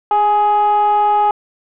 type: tone with frequency modulation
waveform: sine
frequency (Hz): 834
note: G#5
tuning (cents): +7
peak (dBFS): -9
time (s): 0.11-1.31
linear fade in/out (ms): 2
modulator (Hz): 423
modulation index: 0.47
effects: tanh soft clip ceiling -7 dBFS